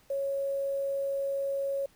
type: tone with quantisation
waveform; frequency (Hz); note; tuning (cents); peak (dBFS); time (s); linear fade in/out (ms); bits
sine; 552; C#5; -7; -28; 0.1-1.86; 5; 9
effects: pink hiss -63 dBFS RMS until 1.95 s